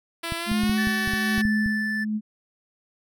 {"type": "tone with pitch glide", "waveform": "5% pulse", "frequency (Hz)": [334.7, 377.9], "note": ["E4", "F#4"], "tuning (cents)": [26, 37], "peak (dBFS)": -17, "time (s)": [0.23, 1.42], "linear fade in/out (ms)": 10, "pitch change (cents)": 211, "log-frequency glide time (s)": [0.37, 0.8]}
{"type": "clicks", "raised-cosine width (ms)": 5, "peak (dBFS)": -18, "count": 10, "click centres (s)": [0.322, 0.516, 0.636, 0.696, 0.872, 1.076, 1.136, 1.38, 1.453, 1.661]}
{"type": "tone with tremolo", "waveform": "sine", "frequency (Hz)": 213.8, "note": "A3", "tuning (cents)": -49, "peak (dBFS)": -20, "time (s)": [0.46, 2.21], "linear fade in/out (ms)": 50, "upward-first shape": "sine", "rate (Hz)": 1.2, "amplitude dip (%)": 60}
{"type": "tone", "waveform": "triangle", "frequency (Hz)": 1756, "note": "A6", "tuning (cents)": -4, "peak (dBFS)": -24, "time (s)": [0.77, 2.05], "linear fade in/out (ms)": 20}
{"effects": []}